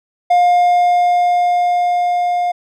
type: tone with level ramp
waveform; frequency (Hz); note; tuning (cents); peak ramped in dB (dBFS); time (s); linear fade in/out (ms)
triangle; 709; F5; +26; -6 to -12; 0.3-2.52; 10
effects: none